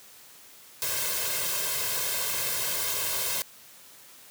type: noise with comb filter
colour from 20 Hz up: white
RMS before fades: -29 dBFS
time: 0.82-3.42 s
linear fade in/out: 0 ms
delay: 1.9 ms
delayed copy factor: +0.85
effects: white hiss -51 dBFS RMS until 4.3 s + high-pass 100 Hz 12 dB/octave